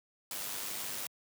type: noise with amplitude modulation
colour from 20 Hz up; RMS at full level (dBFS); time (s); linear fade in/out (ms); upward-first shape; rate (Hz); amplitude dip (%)
white; -37; 0.31-1.07; 2; sine; 99.7; 45
effects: high-pass 100 Hz 12 dB/octave

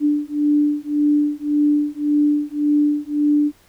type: beating tone pair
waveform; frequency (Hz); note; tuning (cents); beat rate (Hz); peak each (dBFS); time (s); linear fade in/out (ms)
sine; 293.9 / 295.7; D4 / D4; +1 / +12; 1.8; -18; 0-3.52; 50
effects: pink hiss -54 dBFS RMS until 3.68 s

